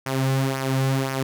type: tone with flanger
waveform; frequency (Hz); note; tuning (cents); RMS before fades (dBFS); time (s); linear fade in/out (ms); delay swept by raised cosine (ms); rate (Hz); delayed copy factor
sawtooth; 133.6; C3; +36; -23; 0.06-1.23; 5; 0.25 to 3.25; 1.9; -0.6
effects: none